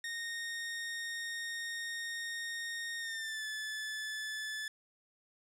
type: tone with pitch glide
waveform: sawtooth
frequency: 1851 to 1737 Hz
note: A#6 to A6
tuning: -13 to -23 cents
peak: -34 dBFS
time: 0.04-4.68 s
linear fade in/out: 2 ms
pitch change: -110 cents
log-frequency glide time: 2.99-3.45 s
effects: low-pass 10000 Hz 12 dB/octave